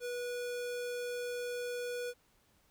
square tone, 487.6 Hz, B4, 22 cents flat, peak -37 dBFS, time 0-2.14 s, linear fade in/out 50 ms, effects pink hiss -70 dBFS RMS until 2.7 s

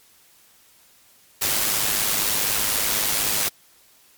white noise with amplitude modulation, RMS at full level -20 dBFS, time 1.41-3.49 s, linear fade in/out 10 ms, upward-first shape sine, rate 104 Hz, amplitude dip 45%, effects white hiss -55 dBFS RMS until 4.17 s + MP3 96 kbps

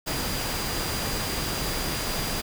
sine tone in noise, 4820 Hz, D8, 44 cents sharp, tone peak -36 dBFS, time 0.06-2.42 s, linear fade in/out 20 ms, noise pink, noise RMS -29 dBFS, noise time 0.06-2.42 s, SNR -10 dB, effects none

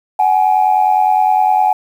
sine tone pair together, 750.2 / 840 Hz, F#5 / G#5, +24 / +19 cents, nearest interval major second, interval 195 cents, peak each -11 dBFS, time 0.19-1.73 s, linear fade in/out 5 ms, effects tanh soft clip ceiling -3 dBFS + 7-bit

